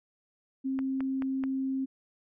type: tone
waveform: sine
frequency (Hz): 266.2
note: C4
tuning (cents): +30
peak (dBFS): -28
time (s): 0.64-1.86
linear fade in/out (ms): 20
type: click train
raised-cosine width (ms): 0.5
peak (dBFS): -25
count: 4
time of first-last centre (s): 0.79-1.438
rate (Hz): 4.63
effects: none